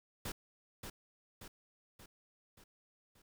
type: noise with echo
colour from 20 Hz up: pink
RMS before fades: -41 dBFS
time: 0.25-0.32 s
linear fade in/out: 5 ms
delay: 580 ms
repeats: 5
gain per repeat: -5 dB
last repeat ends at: 3.22 s
effects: none